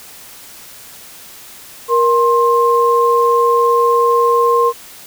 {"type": "tone pair together", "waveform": "sine", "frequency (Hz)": [471.3, 1058], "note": ["A#4", "C6"], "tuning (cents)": [19, 19], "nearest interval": "octave + major second", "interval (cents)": 1400, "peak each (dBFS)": -12, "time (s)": [1.88, 4.73], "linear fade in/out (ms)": 50, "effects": ["white hiss -37 dBFS RMS until 5.06 s"]}